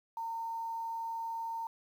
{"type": "tone with quantisation", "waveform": "sine", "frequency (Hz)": 913, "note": "A#5", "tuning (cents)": -36, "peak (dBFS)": -35, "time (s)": [0.17, 1.67], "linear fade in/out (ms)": 2, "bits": 10, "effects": []}